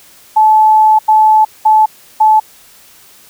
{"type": "tone bursts at uneven times", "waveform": "sine", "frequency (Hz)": 866, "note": "A5", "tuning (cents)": -28, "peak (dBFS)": -4, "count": 4, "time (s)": [[0.36, 0.99], [1.08, 1.45], [1.65, 1.86], [2.2, 2.4]], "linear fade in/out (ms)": 10, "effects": ["white hiss -42 dBFS RMS until 3.29 s"]}